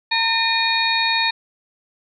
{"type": "tone cluster", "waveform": "sine", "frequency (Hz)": [913, 1815, 2435, 3748, 4303], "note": ["A#5", "A#6", "D#7", "A#7", "C8"], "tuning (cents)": [-36, -47, -38, 9, 48], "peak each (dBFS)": -23, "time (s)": [0.11, 1.31], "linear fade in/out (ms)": 10, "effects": []}